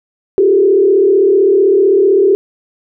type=tone with frequency modulation; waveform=sine; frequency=392 Hz; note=G4; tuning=in tune; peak=-6 dBFS; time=0.38-2.35 s; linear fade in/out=0 ms; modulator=35.7 Hz; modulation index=1; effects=none